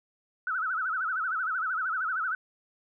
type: tone with vibrato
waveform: sine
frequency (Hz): 1396.9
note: F6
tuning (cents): 0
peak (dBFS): -27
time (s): 0.47-2.35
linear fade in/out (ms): 2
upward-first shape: sine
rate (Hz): 13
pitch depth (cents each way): 170
effects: none